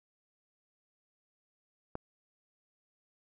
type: click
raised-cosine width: 1 ms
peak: -23 dBFS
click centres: 1.954 s
effects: none